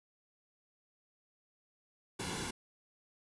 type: noise with comb filter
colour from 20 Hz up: pink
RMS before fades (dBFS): -39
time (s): 2.19-2.51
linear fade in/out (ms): 10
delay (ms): 1.6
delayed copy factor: -0.7
effects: resampled to 24000 Hz